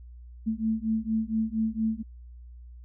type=beating tone pair; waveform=sine; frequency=219.1 / 223.4 Hz; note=A3 / A3; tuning=-7 / +27 cents; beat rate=4.3 Hz; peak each=-28 dBFS; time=0.46-2.03 s; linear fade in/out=20 ms; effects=added 60 Hz sine -43 dBFS peak until 2.84 s